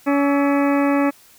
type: harmonic tone with a mistuned harmonic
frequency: 282.4 Hz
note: C#4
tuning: 32 cents sharp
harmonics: 1 / 2 / 3 / 4 / 5 / 6 / 7 / 8 / 9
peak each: -16 / -22 / -26 / -28 / -30 / -32 / -33 / -34 / -35 dBFS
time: 0.06-1.11 s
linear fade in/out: 20 ms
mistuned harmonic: 5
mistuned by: -120 cents
effects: white hiss -50 dBFS RMS until 1.38 s